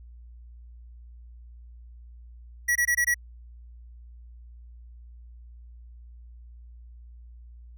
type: tone bursts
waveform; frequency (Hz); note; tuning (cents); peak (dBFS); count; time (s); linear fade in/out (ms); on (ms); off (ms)
square; 1929; B6; -41; -21; 5; 2.68-3.144; 10; 76; 21
effects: added 59 Hz sine -44 dBFS peak until 7.77 s